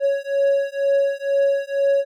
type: beating tone pair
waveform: triangle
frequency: 554.4 / 556.5 Hz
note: C#5 / C#5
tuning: 0 / +7 cents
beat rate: 2.1 Hz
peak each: -18 dBFS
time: 0-2.05 s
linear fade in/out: 50 ms
effects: none